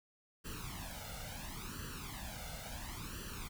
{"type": "noise with flanger", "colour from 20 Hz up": "pink", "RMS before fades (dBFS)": -45, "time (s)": [0.44, 3.49], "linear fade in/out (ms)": 20, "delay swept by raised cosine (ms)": [0.67, 1.43], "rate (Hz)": 0.72, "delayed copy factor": 0.8, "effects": []}